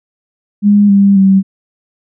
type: tone with pitch steps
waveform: sine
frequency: 204.9 / 198.84 / 192.95 Hz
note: G#3 / G3 / G3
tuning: -23 / +25 / -27 cents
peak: -4 dBFS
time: 0.62-1.43 s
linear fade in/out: 50 ms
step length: 270 ms
effects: none